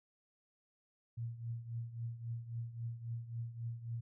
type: tone with tremolo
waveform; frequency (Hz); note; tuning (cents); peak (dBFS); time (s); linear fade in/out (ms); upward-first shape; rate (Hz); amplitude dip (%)
sine; 116.54; A#2; 0; -36; 1.17-4.01; 10; triangle; 3.7; 80
effects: none